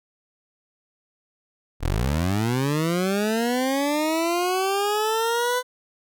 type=linear sweep; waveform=20% pulse; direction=up; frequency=34.33 to 504 Hz; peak=-16 dBFS; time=1.8-5.63 s; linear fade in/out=50 ms; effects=none